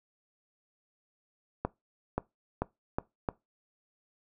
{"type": "accelerating click train", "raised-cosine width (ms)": 1, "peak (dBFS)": -15, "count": 5, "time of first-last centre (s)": [1.65, 3.288], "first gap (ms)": 530, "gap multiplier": 0.83, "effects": ["noise-tail reverb RT60 0.2 s tail -21 dB re dry"]}